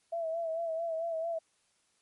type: tone with vibrato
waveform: sine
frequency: 659.3 Hz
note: E5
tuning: in tune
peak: -31 dBFS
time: 0.12-1.39 s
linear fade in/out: 10 ms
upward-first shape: sine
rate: 4.5 Hz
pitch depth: 49 cents each way
effects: white hiss -72 dBFS RMS until 2.01 s + MP3 48 kbps